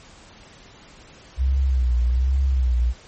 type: tone with vibrato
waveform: sine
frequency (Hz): 63.5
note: B1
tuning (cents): +49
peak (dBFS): -16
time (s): 1.37-2.94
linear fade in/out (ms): 50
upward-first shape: sine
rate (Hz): 1.2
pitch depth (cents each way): 100
effects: pink hiss -47 dBFS RMS until 3.07 s + MP3 32 kbps